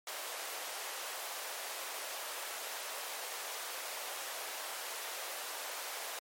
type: high-pass noise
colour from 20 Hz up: pink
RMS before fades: -42 dBFS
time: 0.07-6.19 s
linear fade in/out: 2 ms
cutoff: 520 Hz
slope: 24 dB/octave
effects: MP3 64 kbps